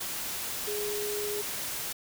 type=tone in noise; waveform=sine; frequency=415.3 Hz; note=G#4; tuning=in tune; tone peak=-32 dBFS; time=0.67-1.42 s; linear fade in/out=10 ms; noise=white; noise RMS=-35 dBFS; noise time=0-1.93 s; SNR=0 dB; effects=none